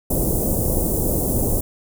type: band-stop noise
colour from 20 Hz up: pink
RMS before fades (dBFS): -20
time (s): 0.1-1.61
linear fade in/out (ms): 5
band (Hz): 610 to 9100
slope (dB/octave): 24
effects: none